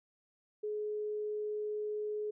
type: tone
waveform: sine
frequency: 422.3 Hz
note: G#4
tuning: 29 cents sharp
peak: -34 dBFS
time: 0.63-2.31 s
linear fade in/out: 10 ms
effects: none